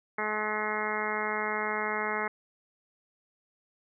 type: harmonic tone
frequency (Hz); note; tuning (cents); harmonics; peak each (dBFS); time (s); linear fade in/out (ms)
213.1; G#3; +45; 1 / 2 / 3 / 4 / 5 / 6 / 7 / 8 / 9 / 10; -41 / -36 / -40 / -36 / -38 / -37 / -39 / -39 / -38 / -36; 0.18-2.28; 5
effects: none